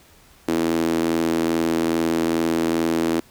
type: tone with high-pass filter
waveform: sawtooth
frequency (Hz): 82.41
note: E2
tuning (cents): 0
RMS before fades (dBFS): -21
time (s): 0.48-3.2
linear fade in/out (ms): 0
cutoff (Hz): 300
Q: 4.1
effects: pink hiss -52 dBFS RMS until 3.3 s